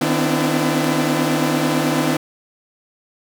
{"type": "tone cluster", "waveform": "sawtooth", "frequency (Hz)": [154.2, 251.6, 260.7, 294.6, 334.2], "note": ["D#3", "B3", "C4", "D4", "E4"], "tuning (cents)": [-15, 32, -6, 6, 24], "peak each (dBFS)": -19, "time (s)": [0.01, 2.17], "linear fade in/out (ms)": 5, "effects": []}